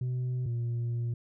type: tone pair in turn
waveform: sine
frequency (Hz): 125.8 / 118.4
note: B2 / A#2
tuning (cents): +32 / +27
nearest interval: minor second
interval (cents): 105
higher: first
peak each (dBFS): -26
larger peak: neither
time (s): 0.01-0.46 / 0.46-1.14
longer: second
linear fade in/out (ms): 5
effects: tanh soft clip ceiling -28 dBFS